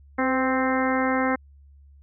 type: harmonic tone with a mistuned harmonic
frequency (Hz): 261.6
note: C4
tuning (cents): 0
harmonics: 1 / 2 / 3 / 4 / 5 / 6 / 7 / 8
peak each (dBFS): -24 / -27 / -29 / -30 / -31 / -32 / -32 / -33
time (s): 0.18-1.36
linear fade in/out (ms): 10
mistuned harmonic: 2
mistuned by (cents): -23
effects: added 70 Hz sine -48 dBFS peak until 2.02 s

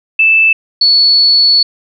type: tone pair in turn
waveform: sine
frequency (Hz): 2637 / 4421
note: E7 / C#8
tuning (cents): 0 / -5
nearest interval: major sixth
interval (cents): 895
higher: second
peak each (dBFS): -5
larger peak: neither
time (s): 0.19-0.53 / 0.81-1.63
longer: second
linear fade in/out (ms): 5
effects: none

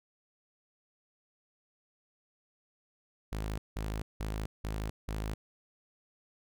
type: tone bursts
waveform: sawtooth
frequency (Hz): 53.1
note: G#1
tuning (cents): +39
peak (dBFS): -30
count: 5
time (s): 3.32-5.34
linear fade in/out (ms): 5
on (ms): 260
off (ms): 180
effects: none

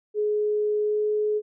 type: tone with pitch glide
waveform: sine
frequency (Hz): 420.9 to 423.3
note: G#4 to G#4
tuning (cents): +23 to +33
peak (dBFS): -21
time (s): 0.14-1.42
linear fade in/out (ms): 50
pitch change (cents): +10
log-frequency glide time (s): 0.82-1.04
effects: none

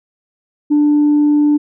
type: tone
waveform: sine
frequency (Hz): 295.3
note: D4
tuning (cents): +10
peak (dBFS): -7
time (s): 0.7-1.58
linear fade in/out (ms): 20
effects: tanh soft clip ceiling -6 dBFS

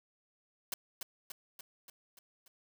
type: noise with echo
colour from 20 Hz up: white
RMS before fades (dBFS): -37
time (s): 0.72-0.74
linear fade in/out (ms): 2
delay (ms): 290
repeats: 6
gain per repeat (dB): -4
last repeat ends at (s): 2.48
effects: none

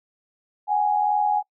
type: tone pair together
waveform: sine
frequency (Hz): 748 / 830.6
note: F#5 / G#5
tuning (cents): +19 / 0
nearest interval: major second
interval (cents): 181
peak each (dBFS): -25 / -19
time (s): 0.67-1.43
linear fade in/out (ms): 50
effects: noise-tail reverb RT60 0.1 s tail -24 dB re dry

